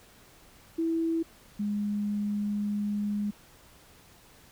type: tone pair in turn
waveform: sine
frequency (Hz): 328.5 / 206.4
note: E4 / G#3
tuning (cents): -6 / -10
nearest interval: minor sixth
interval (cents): 804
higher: first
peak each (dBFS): -25 / -27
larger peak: first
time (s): 0.78-1.23 / 1.59-3.31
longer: second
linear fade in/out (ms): 10
effects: pink hiss -56 dBFS RMS until 4.51 s